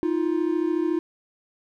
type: tone pair together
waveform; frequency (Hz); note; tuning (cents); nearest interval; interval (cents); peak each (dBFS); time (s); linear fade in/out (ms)
triangle; 315.4 / 349.2; D#4 / F4; +24 / 0; major second; 176; -22; 0.03-0.99; 0
effects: none